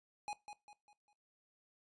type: tone with echo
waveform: square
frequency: 830.6 Hz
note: G#5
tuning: in tune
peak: -40 dBFS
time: 0.28-0.33 s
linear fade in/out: 0 ms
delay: 200 ms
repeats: 4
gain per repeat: -8 dB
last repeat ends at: 1.13 s
effects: noise-tail reverb RT60 0.2 s tail -17 dB re dry + resampled to 22050 Hz